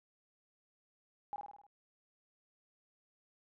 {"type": "tone with echo", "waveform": "sine", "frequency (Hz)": 817, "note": "G#5", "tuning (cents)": -29, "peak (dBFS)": -37, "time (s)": [1.33, 1.36], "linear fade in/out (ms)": 0, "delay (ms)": 51, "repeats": 6, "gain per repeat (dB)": -4, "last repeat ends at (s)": 1.666, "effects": []}